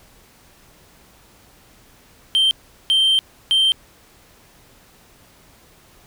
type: tone bursts at uneven times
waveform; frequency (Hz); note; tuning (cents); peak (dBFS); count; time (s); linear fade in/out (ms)
sine; 3136; G7; 0; -10; 3; 2.35-2.51 / 2.9-3.19 / 3.51-3.72; 0
effects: tanh soft clip ceiling -12 dBFS + pink hiss -51 dBFS RMS until 6.06 s